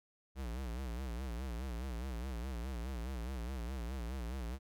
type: tone with vibrato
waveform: square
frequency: 61.74 Hz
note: B1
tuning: in tune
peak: -39 dBFS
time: 0.35-4.59 s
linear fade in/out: 50 ms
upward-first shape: sine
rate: 4.8 Hz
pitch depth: 160 cents each way
effects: none